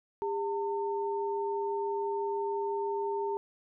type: tone pair together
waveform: sine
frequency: 402.2 / 903 Hz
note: G4 / A5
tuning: +44 / +45 cents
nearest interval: octave + major second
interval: 1401 cents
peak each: -31 / -34 dBFS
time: 0.22-3.37 s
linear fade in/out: 0 ms
effects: none